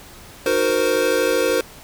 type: chord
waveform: square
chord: C half-diminished seventh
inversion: first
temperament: equal with one note detuned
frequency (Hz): 311.1 / 370 / 466.2 / 519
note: Eb4 / Gb4 / Bb4 / C5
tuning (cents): 0 / 0 / 0 / -14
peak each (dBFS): -27 / -25 / -21 / -21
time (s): 0.46-1.61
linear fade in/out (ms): 2
effects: pink hiss -42 dBFS RMS until 1.83 s